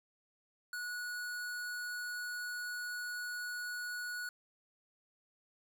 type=tone; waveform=square; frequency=1463 Hz; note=F#6; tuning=20 cents flat; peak=-39 dBFS; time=0.73-4.29 s; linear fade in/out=2 ms; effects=11-bit